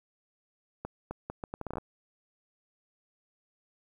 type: accelerating click train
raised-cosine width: 1 ms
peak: -22 dBFS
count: 12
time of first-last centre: 0.85-1.783 s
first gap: 260 ms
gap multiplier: 0.73
effects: 10-bit